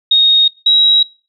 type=tone pair in turn; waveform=sine; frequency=3729 / 3849 Hz; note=A#7 / B7; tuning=0 / -45 cents; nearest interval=minor second; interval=55 cents; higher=second; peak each=-6 dBFS; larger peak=neither; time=0.11-0.48 / 0.66-1.03 s; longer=neither; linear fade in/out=5 ms; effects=noise-tail reverb RT60 0.4 s tail -26 dB re dry